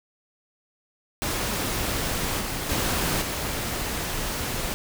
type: noise with level steps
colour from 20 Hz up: pink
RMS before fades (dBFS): -27 / -30 / -25 / -29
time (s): 1.22-4.74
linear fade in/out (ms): 0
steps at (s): 2.4 / 2.69 / 3.21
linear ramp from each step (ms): 10
effects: none